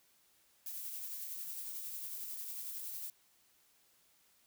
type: noise with tremolo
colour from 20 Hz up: violet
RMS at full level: -42 dBFS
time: 0.66-3.1 s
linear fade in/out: 2 ms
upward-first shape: triangle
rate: 11 Hz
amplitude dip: 35%
effects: white hiss -70 dBFS RMS until 4.46 s